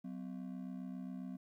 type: ring-modulated tone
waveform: triangle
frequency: 220 Hz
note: A3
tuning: in tune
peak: -37 dBFS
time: 0.04-1.37 s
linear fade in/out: 10 ms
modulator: 33.7 Hz
effects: 13-bit